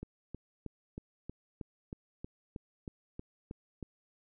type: click train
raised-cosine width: 3 ms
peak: -28 dBFS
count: 13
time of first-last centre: 0.03-3.827 s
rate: 3.16 Hz
effects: none